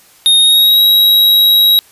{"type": "tone with pitch glide", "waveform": "square", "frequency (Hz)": [3704, 3841], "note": ["A#7", "B7"], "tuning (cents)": [-12, -49], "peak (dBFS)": -6, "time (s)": [0.26, 1.79], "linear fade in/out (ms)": 0, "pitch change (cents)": 63, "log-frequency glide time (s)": [0.37, 0.8], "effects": ["white hiss -45 dBFS RMS until 1.91 s", "resampled to 32000 Hz"]}